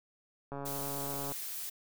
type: click train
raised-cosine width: 1 ms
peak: -27 dBFS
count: 113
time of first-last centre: 0.52-1.32 s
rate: 140 Hz
type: noise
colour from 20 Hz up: blue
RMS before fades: -40 dBFS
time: 0.65-1.7 s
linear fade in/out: 10 ms
effects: none